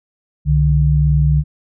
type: tone pair together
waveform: sine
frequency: 66.24 / 148.7 Hz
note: C2 / D3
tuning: +22 / +22 cents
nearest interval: octave + major second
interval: 1400 cents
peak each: -14 / -12 dBFS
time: 0.45-1.44 s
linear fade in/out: 50 ms
effects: none